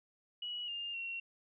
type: tone with pitch steps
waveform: sine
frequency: 2923 / 2810 / 2736 Hz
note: F#7 / F7 / F7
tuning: -22 / +10 / -36 cents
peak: -38 dBFS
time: 0.42-1.2 s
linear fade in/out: 5 ms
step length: 260 ms
effects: none